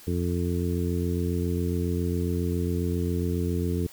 harmonic tone, 87.31 Hz, F2, in tune, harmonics 1 / 2 / 3 / 4 / 5, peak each -27 / -30 / -32 / -33 / -34 dBFS, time 0.07-3.87 s, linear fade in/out 5 ms, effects white hiss -49 dBFS RMS until 3.92 s

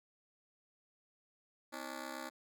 10% pulse ring-modulated tone, 287.6 Hz, D4, 36 cents flat, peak -31 dBFS, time 1.72-2.3 s, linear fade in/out 20 ms, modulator 34 Hz, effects none

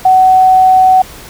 sine tone, 750 Hz, F#5, 23 cents sharp, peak -3 dBFS, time 0.05-1.02 s, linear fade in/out 5 ms, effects pink hiss -32 dBFS RMS until 1.29 s

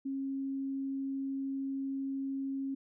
sine tone, 271.3 Hz, C#4, 37 cents flat, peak -33 dBFS, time 0.05-2.75 s, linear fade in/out 10 ms, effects none

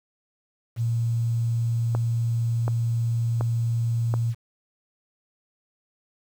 sine tone, 116.1 Hz, A#2, 7 cents flat, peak -21 dBFS, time 0.76-4.35 s, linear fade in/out 50 ms
click train, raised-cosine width 1 ms, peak -15 dBFS, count 4, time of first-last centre 1.95-4.14 s, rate 1.37 Hz
effects 8-bit

